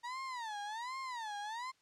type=tone with vibrato; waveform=35% pulse; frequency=932.3 Hz; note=A#5; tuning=in tune; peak=-38 dBFS; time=0.03-1.72 s; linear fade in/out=20 ms; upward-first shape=sine; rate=1.3 Hz; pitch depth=230 cents each way; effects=white hiss -72 dBFS RMS until 1.81 s + low-pass 6000 Hz 12 dB/octave

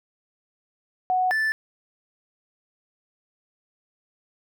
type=tone pair in turn; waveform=sine / triangle; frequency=739 / 1757.6 Hz; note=F#5 / A6; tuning=-2 / -2 cents; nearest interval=octave + minor third; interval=1500 cents; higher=second; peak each=-19 dBFS; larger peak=neither; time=1.1-1.31 / 1.31-1.52 s; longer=neither; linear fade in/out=0 ms; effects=none

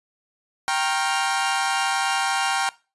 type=chord; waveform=sawtooth; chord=G half-diminished seventh; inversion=none; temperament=equal with one note detuned; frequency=784 / 932.3 / 1082.8 / 1396.9 Hz; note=G5 / Bb5 / Db6 / F6; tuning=0 / 0 / -41 / 0 cents; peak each=-20 / -24 / -26 / -24 dBFS; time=0.68-2.69 s; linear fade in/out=0 ms; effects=noise-tail reverb RT60 0.3 s tail -20 dB re dry + resampled to 24000 Hz

